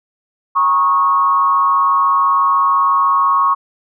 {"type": "tone with frequency modulation", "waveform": "sine", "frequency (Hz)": 1100, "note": "C#6", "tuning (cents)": -14, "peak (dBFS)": -10, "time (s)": [0.55, 3.55], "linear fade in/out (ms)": 20, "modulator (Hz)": 154, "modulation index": 0.59, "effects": []}